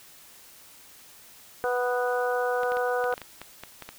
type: harmonic tone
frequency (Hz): 246.9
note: B3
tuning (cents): 0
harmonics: 2 / 3 / 4 / 5 / 6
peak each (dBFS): -26 / -30 / -36 / -35 / -32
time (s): 1.64-3.14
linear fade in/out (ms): 0
type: clicks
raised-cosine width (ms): 0.3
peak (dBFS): -22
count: 11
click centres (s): 2.633 / 2.72 / 2.77 / 3.041 / 3.126 / 3.179 / 3.217 / 3.416 / 3.636 / 3.823 / 3.89
effects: white hiss -51 dBFS RMS until 3.98 s